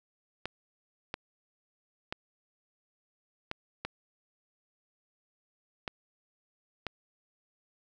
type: clicks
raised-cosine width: 0.3 ms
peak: -18 dBFS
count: 7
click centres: 0.456 / 1.141 / 2.125 / 3.514 / 3.85 / 5.878 / 6.867 s
effects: none